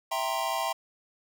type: chord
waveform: square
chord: C dominant seventh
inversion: first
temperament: equal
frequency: 659.3 / 784 / 932.3 / 1046.5 Hz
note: E5 / G5 / Bb5 / C6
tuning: 0 / 0 / 0 / 0 cents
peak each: -34 dBFS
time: 0.11-0.73 s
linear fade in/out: 10 ms
effects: none